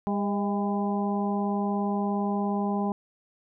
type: harmonic tone with a mistuned harmonic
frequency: 201.9 Hz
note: G#3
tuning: 49 cents flat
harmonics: 1 / 2 / 3 / 4 / 5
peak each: -26 / -33 / -37 / -32 / -37 dBFS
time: 0.07-2.92 s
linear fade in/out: 0 ms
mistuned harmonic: 3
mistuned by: +59 cents
effects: none